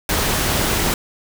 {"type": "noise", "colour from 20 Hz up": "pink", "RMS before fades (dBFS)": -19, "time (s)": [0.09, 0.94], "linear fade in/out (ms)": 2, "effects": []}